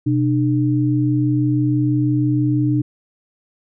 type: tone pair together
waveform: sine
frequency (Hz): 126.13 / 300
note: B2 / D4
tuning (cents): +37 / +37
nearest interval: octave + minor third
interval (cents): 1500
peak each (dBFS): -17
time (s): 0.06-2.82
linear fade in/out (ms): 10
effects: none